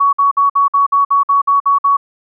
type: tone bursts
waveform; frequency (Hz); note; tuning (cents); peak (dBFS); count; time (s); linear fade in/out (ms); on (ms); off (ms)
sine; 1122; C#6; +21; -8; 11; 0-1.97; 10; 130; 54
effects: none